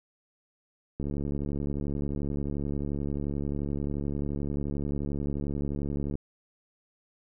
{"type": "click train", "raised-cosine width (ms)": 3, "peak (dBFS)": -20, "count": 369, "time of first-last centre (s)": [1, 6.154], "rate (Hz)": 71.4, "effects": []}